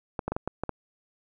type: clicks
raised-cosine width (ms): 1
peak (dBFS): -15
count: 7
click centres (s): 0.192 / 0.28 / 0.32 / 0.365 / 0.476 / 0.636 / 0.693
effects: none